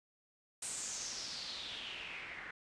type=noise with low-pass filter sweep; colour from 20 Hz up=white; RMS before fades=-44 dBFS; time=0.62-2.51 s; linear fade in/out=5 ms; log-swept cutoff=8800 to 1800 Hz; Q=4.5; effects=resampled to 22050 Hz